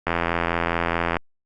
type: click train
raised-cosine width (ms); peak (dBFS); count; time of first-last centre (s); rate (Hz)
0.5; -6; 94; 0.07-1.168; 84.7
effects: Opus 48 kbps